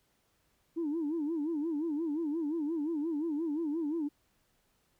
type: tone with vibrato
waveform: sine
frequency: 311.9 Hz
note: D#4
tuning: 4 cents sharp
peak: -29 dBFS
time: 0.76-4.09 s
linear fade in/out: 20 ms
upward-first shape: sine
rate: 5.7 Hz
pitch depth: 150 cents each way
effects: tanh soft clip ceiling -27 dBFS + pink hiss -73 dBFS RMS until 4.99 s